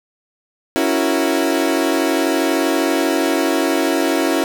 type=chord; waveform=30% pulse; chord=F# dominant seventh; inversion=second; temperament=equal; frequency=277.2 / 329.6 / 370 / 466.2 Hz; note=C#4 / E4 / F#4 / A#4; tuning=0 / 0 / 0 / 0 cents; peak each=-17 / -16 / -20 / -22 dBFS; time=0.76-4.44 s; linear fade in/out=0 ms; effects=none